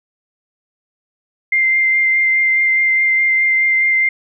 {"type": "tone with vibrato", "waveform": "sine", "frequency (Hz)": 2093, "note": "C7", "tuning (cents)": 0, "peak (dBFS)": -11, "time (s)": [1.52, 4.09], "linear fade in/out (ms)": 5, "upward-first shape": "sine", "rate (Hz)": 4.8, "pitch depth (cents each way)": 12, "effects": []}